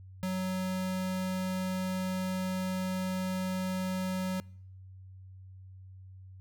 square tone, 185.9 Hz, F#3, 8 cents sharp, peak -31 dBFS, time 0.23-4.4 s, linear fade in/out 0 ms, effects noise-tail reverb RT60 0.7 s tail -25 dB re dry + added 94 Hz sine -47 dBFS peak until 6.4 s

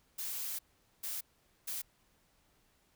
blue noise bursts at uneven times, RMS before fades -39 dBFS, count 3, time 0.18-0.59 / 1.03-1.21 / 1.67-1.82 s, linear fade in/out 10 ms, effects pink hiss -71 dBFS RMS until 2.95 s

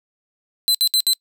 sawtooth tone bursts, 4049 Hz, B7, 42 cents sharp, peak -11 dBFS, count 4, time 0.68-1.133 s, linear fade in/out 0 ms, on 66 ms, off 63 ms, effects noise-tail reverb RT60 0.1 s tail -26 dB re dry

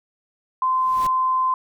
sine tone, 1034 Hz, C6, 21 cents flat, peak -17 dBFS, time 0.62-1.54 s, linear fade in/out 2 ms
pink noise with exponential growth, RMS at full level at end -32 dBFS, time 0.69-1.07 s, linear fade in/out 5 ms, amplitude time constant 82 ms
effects none

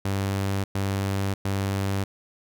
sawtooth tone bursts, 98 Hz, G2, in tune, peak -20 dBFS, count 3, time 0.05-2.04 s, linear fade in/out 5 ms, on 590 ms, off 110 ms, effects none

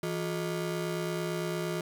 30% pulse ring-modulated tone, 261.6 Hz, C4, in tune, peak -25 dBFS, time 0.03-1.81 s, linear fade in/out 2 ms, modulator 96.4 Hz, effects none

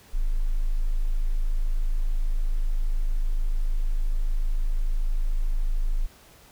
sine tone, 26.72 Hz, A0, 50 cents flat, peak -20 dBFS, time 0.13-6.07 s, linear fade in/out 20 ms, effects pink hiss -53 dBFS RMS until 6.51 s

